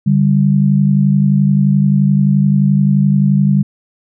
sine tone pair together, 144.45 / 196 Hz, D3 / G3, -28 / 0 cents, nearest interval perfect fourth, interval 528 cents, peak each -11 dBFS, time 0.06-3.63 s, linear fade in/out 10 ms, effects none

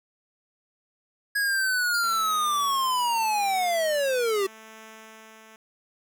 square linear sweep, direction down, 1667 to 377.3 Hz, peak -23 dBFS, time 1.35-4.47 s, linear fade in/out 10 ms
35% pulse tone with exponential decay, 4724 Hz, D8, 9 cents sharp, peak -27 dBFS, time 1.94-2.39 s, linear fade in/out 5 ms, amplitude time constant 96 ms
5% pulse tone with tremolo, 220.2 Hz, A3, 2 cents sharp, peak -32 dBFS, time 2.03-5.56 s, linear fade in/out 2 ms, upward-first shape triangle, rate 0.8 Hz, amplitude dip 45%
effects none

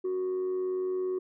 sine tone with amplitude modulation, 370 Hz, F#4, in tune, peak -24 dBFS, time 0.04-1.19 s, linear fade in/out 10 ms, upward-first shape sine, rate 97.6 Hz, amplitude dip 40%, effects tanh soft clip ceiling -26 dBFS

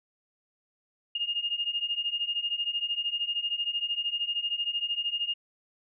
sine beating tone pair, 2829 / 2842 Hz, F7 / F7, +22 / +30 cents, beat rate 13 Hz, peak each -32 / -30 dBFS, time 1.15-5.34 s, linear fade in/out 5 ms, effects none

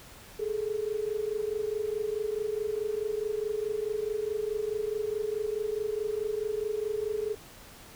sine tone pair together, 415.3 / 440 Hz, G#4 / A4, 0 / 0 cents, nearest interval minor second, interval 100 cents, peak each -31 / -32 dBFS, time 0.39-7.35 s, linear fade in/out 10 ms, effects pink hiss -50 dBFS RMS until 7.95 s

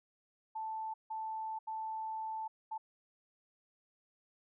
sine tone bursts at uneven times, 880 Hz, A5, in tune, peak -37 dBFS, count 4, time 0.55-0.94 / 1.1-1.59 / 1.67-2.48 / 2.71-2.78 s, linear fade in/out 10 ms, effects none

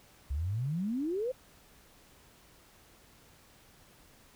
sine exponential sweep, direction up, 64.7 to 534 Hz, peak -30 dBFS, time 0.3-1.32 s, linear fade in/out 10 ms, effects pink hiss -60 dBFS RMS until 4.35 s

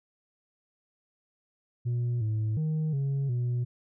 sine tone with pitch steps, 120.6 / 108.7 / 156.1 / 138 / 122.1 Hz, B2 / A2 / D#3 / C#3 / B2, -41 / -21 / +6 / -7 / -19 cents, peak -23 dBFS, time 1.85-3.65 s, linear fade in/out 20 ms, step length 360 ms, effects tanh soft clip ceiling -25 dBFS

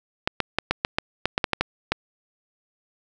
clicks, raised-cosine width 0.3 ms, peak -4 dBFS, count 12, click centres 0.275 / 0.403 / 0.586 / 0.71 / 0.849 / 0.985 / 1.256 / 1.379 / 1.442 / 1.533 / 1.61 / 1.92 s, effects none

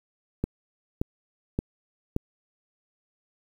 click train, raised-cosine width 3 ms, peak -12 dBFS, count 4, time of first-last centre 0.44-2.164 s, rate 1.74 Hz, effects 8-bit

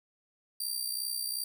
15% pulse tone with amplitude modulation, 4699 Hz, D8, in tune, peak -23 dBFS, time 0.6-1.44 s, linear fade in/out 5 ms, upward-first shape sine, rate 62.6 Hz, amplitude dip 65%, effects none

